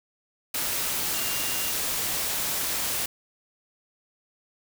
sine tone in noise, 2794 Hz, F7, in tune, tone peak -37 dBFS, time 1.14-1.71 s, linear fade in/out 5 ms, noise white, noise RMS -28 dBFS, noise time 0.54-3.06 s, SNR -12 dB, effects none

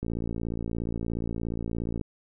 click train, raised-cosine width 3 ms, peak -19 dBFS, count 114, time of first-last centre 0.03-2.012 s, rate 57 Hz, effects none

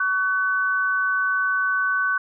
sine tone pair together, 1130 / 1508.4 Hz, C#6 / F#6, +33 / +33 cents, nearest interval perfect fourth, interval 500 cents, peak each -25 / -20 dBFS, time 0-2.18 s, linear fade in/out 5 ms, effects none

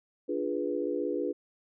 sine chord, D diminished seventh, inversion none, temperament equal with one note detuned, 293.7 / 349.2 / 415.3 / 491.6 Hz, D4 / F4 / Ab4 / Cb5, 0 / 0 / 0 / -8 cents, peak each -34 dBFS, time 0.28-1.33 s, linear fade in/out 20 ms, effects none

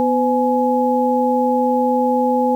sine tone cluster, 248.1 / 508 / 840 Hz, B3 / B4 / G#5, +8 / +49 / +19 cents, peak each -18 dBFS, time 0-2.55 s, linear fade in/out 0 ms, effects 8-bit

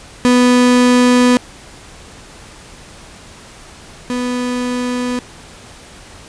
35% pulse tone pair in turn, 247.5 / 247.5 Hz, B3 / B3, +4 / +4 cents, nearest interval unison, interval 0 cents, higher neither, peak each -6 / -15 dBFS, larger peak first, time 0.25-1.37 / 4.1-5.19 s, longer first, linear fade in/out 0 ms, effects pink hiss -38 dBFS RMS until 6.28 s + resampled to 22050 Hz

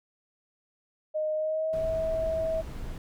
sine tone with pitch glide, 618 to 645.4 Hz, D#5 to E5, -12 to -37 cents, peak -26 dBFS, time 1.14-2.62 s, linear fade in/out 20 ms, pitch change +75 cents, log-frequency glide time 1.34-1.86 s
brown noise, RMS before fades -37 dBFS, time 1.73-2.98 s, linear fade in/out 2 ms
effects none

